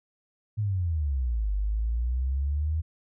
sine exponential two-way sweep, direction down then up, 110 to 49 to 80.8 Hz, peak -24 dBFS, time 0.57-2.82 s, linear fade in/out 20 ms, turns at 1.53 s, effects none

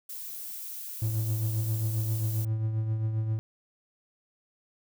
violet noise, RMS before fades -39 dBFS, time 0.09-2.45 s, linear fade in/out 5 ms
triangle tone with tremolo, 110 Hz, A2, in tune, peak -22 dBFS, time 1.02-3.39 s, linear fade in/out 0 ms, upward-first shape triangle, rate 7.5 Hz, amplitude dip 50%
effects none

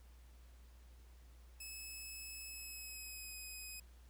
10% pulse tone with pitch glide, 2591 to 2522 Hz, E7 to D#7, -30 to +23 cents, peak -39 dBFS, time 1.6-3.8 s, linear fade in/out 5 ms, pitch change -47 cents, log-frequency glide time 2.48-3.33 s, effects added 60 Hz sine -57 dBFS peak until 4.09 s + pink hiss -70 dBFS RMS until 4.09 s

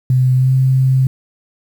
sine tone with pitch glide, 128.2 to 131.27 Hz, C3 to C3, -35 to +6 cents, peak -9 dBFS, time 0.1-1.07 s, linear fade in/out 2 ms, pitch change +41 cents, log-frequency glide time 0.34-0.53 s, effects 7-bit

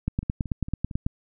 two click trains, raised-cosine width 5 ms, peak -23 / -12 dBFS, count 4 / 10, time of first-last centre 0.23-0.912 / 0.08-1.065 s, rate 4.4 / 9.14 Hz, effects none

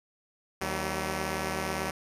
5% pulse tone pair together, 77.78 / 190.3 Hz, D#2 / F#3, 0 / +49 cents, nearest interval octave + minor third, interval 1549 cents, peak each -22 / -21 dBFS, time 0.61-1.91 s, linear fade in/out 5 ms, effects resampled to 32000 Hz

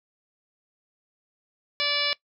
harmonic tone, 580 Hz, D5, 22 cents flat, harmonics 1 / 2 / 3 / 4 / 5 / 6 / 7 / 8 / 9, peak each -34 / -35 / -34 / -29 / -32 / -31 / -30 / -35 / -31 dBFS, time 1.8-2.13 s, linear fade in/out 0 ms, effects noise-tail reverb RT60 0.1 s tail -20 dB re dry

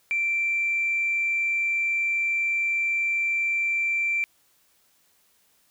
sine tone, 2349 Hz, D7, in tune, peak -21 dBFS, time 0.11-4.24 s, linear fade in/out 0 ms, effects tanh soft clip ceiling -17 dBFS + white hiss -64 dBFS RMS until 5.7 s

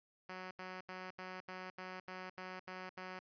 5% pulse tone bursts, 185 Hz, F#3, in tune, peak -34 dBFS, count 10, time 0.29-3.192 s, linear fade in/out 5 ms, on 220 ms, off 78 ms, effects resampled to 11025 Hz

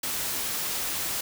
white noise, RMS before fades -30 dBFS, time 0.03-1.21 s, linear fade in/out 5 ms, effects none

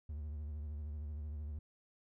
triangle tone with vibrato, 74.7 Hz, D2, 30 cents sharp, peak -38 dBFS, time 0.09-1.59 s, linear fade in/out 5 ms, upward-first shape sine, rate 13 Hz, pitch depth 79 cents each way, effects none

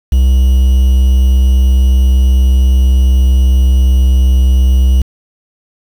triangle tone with quantisation, 64.3 Hz, C2, 30 cents flat, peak -3 dBFS, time 0.12-5.02 s, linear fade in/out 5 ms, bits 5, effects none

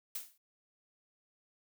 blue noise with exponential decay, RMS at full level -36 dBFS, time 0.15-0.38 s, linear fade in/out 5 ms, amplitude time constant 49 ms, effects none

